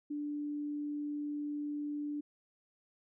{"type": "tone", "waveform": "sine", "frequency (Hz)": 293.7, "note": "D4", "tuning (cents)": 0, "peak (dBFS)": -35, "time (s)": [0.1, 2.21], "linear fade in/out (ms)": 10, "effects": []}